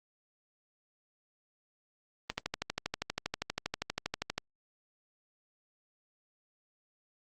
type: click train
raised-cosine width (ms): 0.2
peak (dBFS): -15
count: 27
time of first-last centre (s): 2.3-4.38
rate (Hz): 12.5
effects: Opus 32 kbps